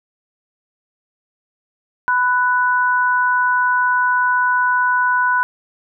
sine tone pair together, 998 / 1482.5 Hz, B5 / F#6, +18 / +3 cents, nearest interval perfect fifth, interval 685 cents, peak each -16 dBFS, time 2.08-5.43 s, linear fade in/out 0 ms, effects none

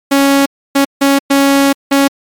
sawtooth tone bursts at uneven times, 277.2 Hz, C#4, in tune, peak -3 dBFS, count 5, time 0.11-0.46 / 0.75-0.85 / 1.01-1.19 / 1.3-1.73 / 1.91-2.08 s, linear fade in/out 10 ms, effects MP3 96 kbps

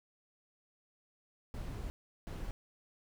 brown noise bursts at uneven times, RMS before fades -41 dBFS, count 2, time 1.54-1.9 / 2.27-2.51 s, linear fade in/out 0 ms, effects none

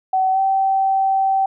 sine tone with pitch glide, 757 to 773.4 Hz, F#5 to G5, +39 to -24 cents, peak -14 dBFS, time 0.13-1.46 s, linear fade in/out 5 ms, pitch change +37 cents, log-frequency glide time 0.32-0.39 s, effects none

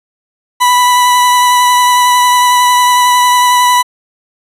40% pulse tone with vibrato, 987.8 Hz, B5, in tune, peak -5 dBFS, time 0.6-3.83 s, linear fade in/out 20 ms, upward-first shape triangle, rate 11 Hz, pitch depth 15 cents each way, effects resampled to 32000 Hz

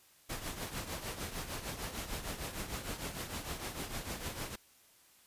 pink noise with tremolo, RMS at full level -38 dBFS, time 0.29-4.56 s, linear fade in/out 10 ms, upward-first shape triangle, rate 6.6 Hz, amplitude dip 70%, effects white hiss -64 dBFS RMS until 5.26 s + resampled to 32000 Hz

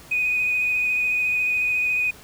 triangle tone with vibrato, 2489 Hz, D#7, in tune, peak -16 dBFS, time 0.11-2.11 s, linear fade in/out 10 ms, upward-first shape triangle, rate 14 Hz, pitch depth 22 cents each way, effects tanh soft clip ceiling -17 dBFS + pink hiss -46 dBFS RMS until 2.23 s

